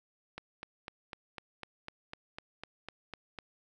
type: click train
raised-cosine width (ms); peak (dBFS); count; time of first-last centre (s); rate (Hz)
0.3; -25; 13; 0.38-3.388; 3.99
effects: none